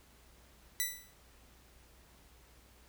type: tone with exponential decay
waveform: 5% pulse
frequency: 1975.5 Hz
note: B6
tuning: in tune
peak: -18 dBFS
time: 0.8-1.14 s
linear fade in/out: 0 ms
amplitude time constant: 73 ms
effects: added 60 Hz sine -63 dBFS peak until 2.88 s + pink hiss -63 dBFS RMS until 2.88 s